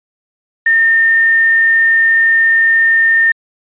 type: tone with quantisation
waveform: sine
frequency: 1817 Hz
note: A#6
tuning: 45 cents flat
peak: -7 dBFS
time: 0.66-3.32 s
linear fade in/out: 5 ms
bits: 5
effects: resampled to 8000 Hz